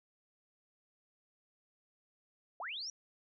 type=linear sweep; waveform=sine; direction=up; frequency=587.3 to 5890 Hz; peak=-39 dBFS; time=2.6-2.9 s; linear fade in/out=2 ms; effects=none